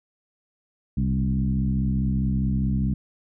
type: tone with frequency modulation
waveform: sine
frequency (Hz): 134.8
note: C#3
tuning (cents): -48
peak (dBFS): -20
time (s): 0.97-2.94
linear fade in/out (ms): 5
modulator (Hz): 64.8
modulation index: 1.5
effects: none